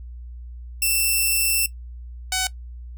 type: tone pair in turn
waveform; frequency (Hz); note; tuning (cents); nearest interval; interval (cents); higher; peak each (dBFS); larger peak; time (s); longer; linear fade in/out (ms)
5% pulse; 2678 / 749.5; E7 / F#5; +27 / +22; octave + minor seventh; 2205; first; -9; neither; 0.82-1.66 / 2.32-2.47; first; 2
effects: noise-tail reverb RT60 0.1 s tail -18 dB re dry + added 60 Hz sine -34 dBFS peak until 2.97 s